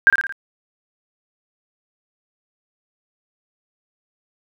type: tone with echo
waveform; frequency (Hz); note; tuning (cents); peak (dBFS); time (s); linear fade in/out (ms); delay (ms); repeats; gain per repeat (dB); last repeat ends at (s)
sine; 1596; G6; +31; -7; 0.07-0.1; 0; 56; 4; -5; 0.324
effects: none